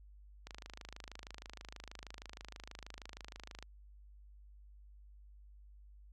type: click train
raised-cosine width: 0.2 ms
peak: -30 dBFS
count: 84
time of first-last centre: 0.47-3.626 s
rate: 26.3 Hz
effects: added 50 Hz sine -55 dBFS peak until 6.12 s